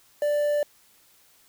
triangle tone with quantisation, 587.3 Hz, D5, in tune, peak -19 dBFS, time 0.22-0.63 s, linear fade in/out 2 ms, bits 7, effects white hiss -59 dBFS RMS until 1.48 s

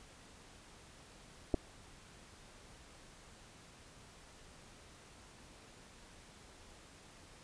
clicks, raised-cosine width 2 ms, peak -19 dBFS, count 2, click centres 1.541 / 1.544 s, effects pink hiss -58 dBFS RMS until 7.43 s + resampled to 22050 Hz

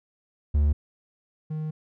triangle tone pair in turn, 73.42 / 155.17 Hz, D2 / D#3, 0 / -4 cents, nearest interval octave + minor second, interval 1296 cents, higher second, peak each -16 / -26 dBFS, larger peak first, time 0.54-0.73 / 1.5-1.71 s, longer second, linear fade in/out 10 ms, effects none

